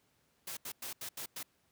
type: noise bursts at uneven times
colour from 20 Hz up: white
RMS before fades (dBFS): -42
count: 6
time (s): 0.47-0.57 / 0.65-0.72 / 0.82-0.93 / 1.01-1.09 / 1.17-1.26 / 1.36-1.43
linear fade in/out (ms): 5
effects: pink hiss -73 dBFS RMS until 1.71 s + high-pass 80 Hz 12 dB/octave